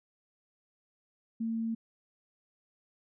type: tone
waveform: sine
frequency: 226.4 Hz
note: A3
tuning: 50 cents sharp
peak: -30 dBFS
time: 1.4-1.75 s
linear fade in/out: 10 ms
effects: none